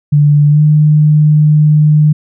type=tone with pitch glide; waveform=sine; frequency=146.83 to 151.48 Hz; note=D3 to D#3; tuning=0 to -46 cents; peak=-4 dBFS; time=0.12-2.13 s; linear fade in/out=10 ms; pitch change=+54 cents; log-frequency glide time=0.49-0.61 s; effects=none